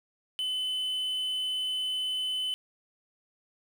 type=tone; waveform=triangle; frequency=3026 Hz; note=F#7; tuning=38 cents sharp; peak=-27 dBFS; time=0.39-2.54 s; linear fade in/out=0 ms; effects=9-bit